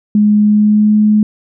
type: tone with pitch glide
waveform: sine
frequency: 209.4 to 212.1 Hz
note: G#3 to G#3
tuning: +15 to +37 cents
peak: -6 dBFS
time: 0.15-1.23 s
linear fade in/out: 2 ms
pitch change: +22 cents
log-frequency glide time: 0.43-0.96 s
effects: none